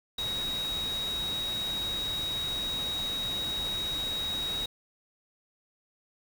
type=tone in noise; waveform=sine; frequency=3799 Hz; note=A#7; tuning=32 cents sharp; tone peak=-30 dBFS; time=0.18-4.66 s; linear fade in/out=5 ms; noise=pink; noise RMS=-40 dBFS; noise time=0.18-4.66 s; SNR=+7 dB; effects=none